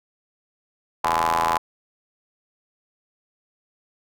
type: ring-modulated tone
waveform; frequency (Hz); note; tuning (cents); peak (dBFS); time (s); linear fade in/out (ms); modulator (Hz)
sawtooth; 82.3; E2; -2; -12; 1.04-1.58; 5; 933
effects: none